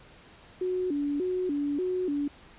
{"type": "tone with vibrato", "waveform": "sine", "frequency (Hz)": 324.9, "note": "E4", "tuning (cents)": -25, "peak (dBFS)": -26, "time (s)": [0.61, 2.28], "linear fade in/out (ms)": 5, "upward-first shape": "square", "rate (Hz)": 1.7, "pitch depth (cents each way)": 210, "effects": ["pink hiss -53 dBFS RMS until 2.58 s", "resampled to 8000 Hz"]}